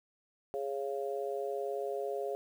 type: harmonic tone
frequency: 138.2 Hz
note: C#3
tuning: 5 cents flat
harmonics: 3 / 4 / 5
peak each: -36 / -38 / -40 dBFS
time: 0.54-2.35 s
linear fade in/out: 0 ms
effects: 10-bit